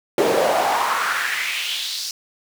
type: noise with high-pass filter sweep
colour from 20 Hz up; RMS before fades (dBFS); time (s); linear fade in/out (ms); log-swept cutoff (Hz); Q
brown; -21; 0.18-2.11; 2; 410 to 5200; 3.4
effects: none